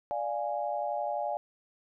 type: chord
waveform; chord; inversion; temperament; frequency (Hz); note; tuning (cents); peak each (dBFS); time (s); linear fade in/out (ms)
sine; D diminished; none; equal; 587.3 / 698.5 / 830.6; D5 / F5 / Ab5; 0 / 0 / 0; -34; 0.11-1.37; 0
effects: none